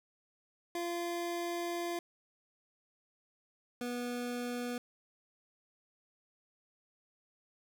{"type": "tone pair in turn", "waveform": "25% pulse", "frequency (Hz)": [344.7, 243.7], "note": ["F4", "B3"], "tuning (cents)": [-23, -23], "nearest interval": "tritone", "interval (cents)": 600, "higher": "first", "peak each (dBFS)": [-31, -32], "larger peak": "first", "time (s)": [[0.75, 1.99], [3.81, 4.78]], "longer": "first", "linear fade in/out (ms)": 2, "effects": []}